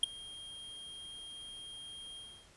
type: tone with ADSR envelope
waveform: square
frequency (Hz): 3220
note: G7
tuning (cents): +46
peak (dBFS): -22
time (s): 0.03-2.49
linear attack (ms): 4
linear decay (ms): 11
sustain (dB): -24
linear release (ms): 320
effects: pink hiss -61 dBFS RMS until 2.56 s + resampled to 24000 Hz